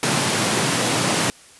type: high-pass noise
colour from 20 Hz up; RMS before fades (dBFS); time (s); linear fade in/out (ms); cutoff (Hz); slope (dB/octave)
pink; -20; 0.03-1.3; 0; 110; 48
effects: white hiss -47 dBFS RMS until 1.59 s + resampled to 24000 Hz